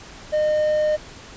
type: tone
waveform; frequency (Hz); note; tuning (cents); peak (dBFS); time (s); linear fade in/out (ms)
triangle; 610; D#5; -34; -15; 0.32-0.97; 20
effects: pink hiss -41 dBFS RMS until 1.36 s + resampled to 16000 Hz